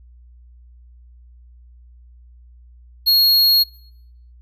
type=tone; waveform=square; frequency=4300 Hz; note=C8; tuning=47 cents sharp; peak=-12 dBFS; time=3.06-3.64 s; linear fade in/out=20 ms; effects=noise-tail reverb RT60 0.7 s tail -21 dB re dry + added 60 Hz sine -43 dBFS peak until 4.41 s